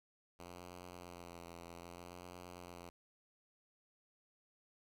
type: tone with vibrato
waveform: 5% pulse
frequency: 87.31 Hz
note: F2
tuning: in tune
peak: -39 dBFS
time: 0.39-2.9 s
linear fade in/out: 5 ms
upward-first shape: sine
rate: 0.63 Hz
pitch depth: 36 cents each way
effects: none